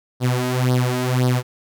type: tone with flanger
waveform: sawtooth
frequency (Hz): 125.9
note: B2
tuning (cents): +34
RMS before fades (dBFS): -19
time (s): 0.2-1.43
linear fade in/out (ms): 50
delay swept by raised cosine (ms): 0.2 to 3.2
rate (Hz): 1.9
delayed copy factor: +0.8
effects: none